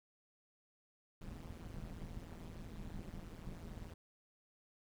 brown noise with amplitude modulation, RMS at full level -44 dBFS, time 1.21-3.94 s, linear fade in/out 5 ms, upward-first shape sine, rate 166 Hz, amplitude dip 100%, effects none

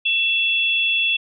sine tone pair together, 2685 / 3383 Hz, E7 / G#7, +31 / +31 cents, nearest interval major third, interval 400 cents, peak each -18 / -21 dBFS, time 0.05-1.17 s, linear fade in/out 10 ms, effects none

